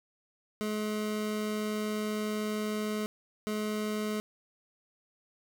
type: tone bursts at uneven times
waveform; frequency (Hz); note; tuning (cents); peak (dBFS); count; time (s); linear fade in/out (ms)
25% pulse; 212.8; G#3; +42; -27; 2; 0.61-3.06 / 3.47-4.2; 0
effects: none